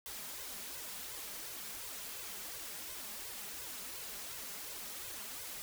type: noise with flanger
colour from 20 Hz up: white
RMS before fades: -45 dBFS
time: 0.06-5.62 s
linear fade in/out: 0 ms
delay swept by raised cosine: 1.9 to 5 ms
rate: 2.8 Hz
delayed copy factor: +0.9
effects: none